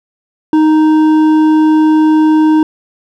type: tone with hard clipping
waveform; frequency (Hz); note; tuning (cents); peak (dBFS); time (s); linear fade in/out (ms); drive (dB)
sine; 311.1; D#4; 0; -7; 0.53-2.63; 2; 7
effects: none